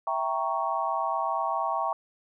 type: chord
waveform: sine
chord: E diminished seventh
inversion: none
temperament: equal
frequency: 659.3 / 784 / 932.3 / 1108.7 Hz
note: E5 / G5 / Bb5 / Db6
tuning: 0 / 0 / 0 / 0 cents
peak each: -32 / -31 / -31 / -30 dBFS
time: 0.07-1.93 s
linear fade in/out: 2 ms
effects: none